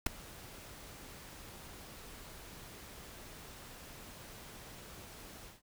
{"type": "noise with ADSR envelope", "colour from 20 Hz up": "pink", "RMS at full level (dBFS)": -28, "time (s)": [0.06, 5.62], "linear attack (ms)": 6, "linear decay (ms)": 6, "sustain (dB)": -23, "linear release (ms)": 170, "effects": []}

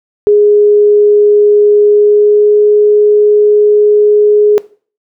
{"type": "tone with pitch glide", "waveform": "sine", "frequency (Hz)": [415.3, 418.2], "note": ["G#4", "G#4"], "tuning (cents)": [0, 12], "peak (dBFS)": -3, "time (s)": [0.27, 4.58], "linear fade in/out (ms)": 0, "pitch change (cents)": 12, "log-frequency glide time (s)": [1.87, 2.59], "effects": ["noise-tail reverb RT60 0.4 s tail -19 dB re dry"]}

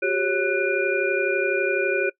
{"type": "tone cluster", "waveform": "sine", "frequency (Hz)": [367.6, 399.6, 548, 1485, 2413], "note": ["F#4", "G4", "C#5", "F#6", "D7"], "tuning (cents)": [-11, 33, -20, 6, 46], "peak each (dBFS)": -26, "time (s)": [0.02, 2.1], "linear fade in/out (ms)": 10, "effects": ["noise-tail reverb RT60 0.1 s tail -21 dB re dry"]}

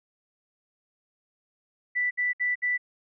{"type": "tone bursts", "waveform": "sine", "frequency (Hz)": 1975.5, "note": "B6", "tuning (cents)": 0, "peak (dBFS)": -23, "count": 4, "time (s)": [1.95, 2.779], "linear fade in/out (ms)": 20, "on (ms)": 160, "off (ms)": 63, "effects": []}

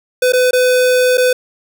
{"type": "tone with dropouts", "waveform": "square", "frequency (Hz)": 503, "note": "B4", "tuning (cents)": 32, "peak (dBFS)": -10, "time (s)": [0.22, 1.33], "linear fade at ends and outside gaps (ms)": 5, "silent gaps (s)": [[0.323, 0.333], [0.51, 0.531], [1.173, 1.179]], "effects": []}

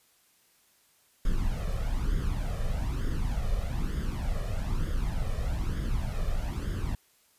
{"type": "noise with flanger", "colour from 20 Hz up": "brown", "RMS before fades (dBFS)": -29, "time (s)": [1.25, 6.95], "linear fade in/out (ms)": 2, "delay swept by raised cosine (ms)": [0.59, 1.69], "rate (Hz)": 1.1, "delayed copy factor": 0.7, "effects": ["white hiss -65 dBFS RMS until 7.38 s", "resampled to 32000 Hz"]}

